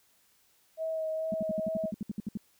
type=tone with vibrato; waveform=sine; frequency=638 Hz; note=D#5; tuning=43 cents sharp; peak=-30 dBFS; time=0.77-1.92 s; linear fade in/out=50 ms; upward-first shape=sine; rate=2.3 Hz; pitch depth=16 cents each way
type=tone bursts; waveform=sine; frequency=207.7 Hz; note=G#3; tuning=in tune; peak=-30 dBFS; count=13; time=1.32-2.373 s; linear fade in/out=2 ms; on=21 ms; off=65 ms
effects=white hiss -67 dBFS RMS until 2.59 s